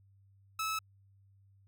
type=tone; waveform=sawtooth; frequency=1300 Hz; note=E6; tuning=24 cents flat; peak=-29 dBFS; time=0.59-0.79 s; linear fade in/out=5 ms; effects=added 98 Hz sine -61 dBFS peak until 1.67 s